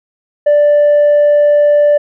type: tone with tanh clipping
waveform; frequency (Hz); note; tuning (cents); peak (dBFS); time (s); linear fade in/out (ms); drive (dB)
triangle; 587.3; D5; 0; -6; 0.46-1.98; 10; 6
effects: none